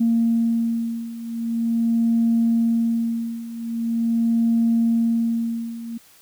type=beating tone pair; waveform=sine; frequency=230 / 230.43 Hz; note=A#3 / A#3; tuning=-23 / -20 cents; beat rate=0.43 Hz; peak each=-22 / -19 dBFS; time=0-5.98 s; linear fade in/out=10 ms; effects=tanh soft clip ceiling -10 dBFS + white hiss -52 dBFS RMS until 6.21 s